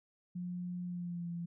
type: tone with pitch glide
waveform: sine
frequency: 178.1 to 171.14 Hz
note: F3 to F3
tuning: +34 to -35 cents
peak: -37 dBFS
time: 0.35-1.46 s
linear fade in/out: 10 ms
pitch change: -69 cents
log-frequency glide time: 0.85-1.29 s
effects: none